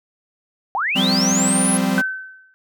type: linear sweep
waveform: sine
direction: up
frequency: 711 to 10860 Hz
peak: -18 dBFS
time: 0.75-1.77 s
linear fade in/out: 0 ms
type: chord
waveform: 45% pulse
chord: F suspended second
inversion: none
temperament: equal with one note detuned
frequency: 174.61 / 196 / 259.1 Hz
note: F3 / G3 / C4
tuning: 0 / 0 / -17 cents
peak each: -24 / -20 / -21 dBFS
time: 0.95-2.02 s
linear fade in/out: 20 ms
type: tone with exponential decay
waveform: sine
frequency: 1531 Hz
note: G6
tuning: 41 cents flat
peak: -14 dBFS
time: 1.98-2.54 s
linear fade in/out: 0 ms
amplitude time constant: 120 ms
effects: none